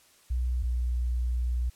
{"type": "tone pair in turn", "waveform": "sine", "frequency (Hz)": [61.74, 60.82], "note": ["B1", "B1"], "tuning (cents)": [0, -26], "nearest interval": "unison", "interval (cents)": 26, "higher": "first", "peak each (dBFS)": -25, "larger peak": "neither", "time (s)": [[0.3, 0.63], [0.63, 1.7]], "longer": "second", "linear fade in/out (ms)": 10, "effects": ["white hiss -60 dBFS RMS until 1.75 s", "low-pass 12000 Hz 12 dB/octave"]}